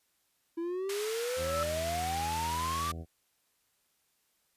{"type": "exponential sweep", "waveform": "triangle", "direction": "up", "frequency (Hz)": [329.6, 1195], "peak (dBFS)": -30, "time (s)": [0.57, 2.92], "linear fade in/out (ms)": 10}
{"type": "band-pass noise", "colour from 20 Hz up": "pink", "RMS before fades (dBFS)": -41, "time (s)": [0.89, 2.92], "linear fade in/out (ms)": 5, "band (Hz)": [1400, 13000], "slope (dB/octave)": 12}
{"type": "tone with exponential growth", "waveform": "sine", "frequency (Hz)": 1318.5, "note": "E6", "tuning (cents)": 0, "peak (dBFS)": -29, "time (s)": [1.07, 1.63], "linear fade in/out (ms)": 1, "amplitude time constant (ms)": 120}
{"type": "harmonic tone", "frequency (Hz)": 82.41, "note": "E2", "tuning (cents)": 0, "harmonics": [1, 2, 3, 4, 5, 6, 7, 8, 9], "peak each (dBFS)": [-39, -45, -49, -51, -53, -55, -56, -57, -58], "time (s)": [1.36, 3.06], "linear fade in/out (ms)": 50}
{"effects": ["white hiss -74 dBFS RMS until 4.56 s", "resampled to 32000 Hz"]}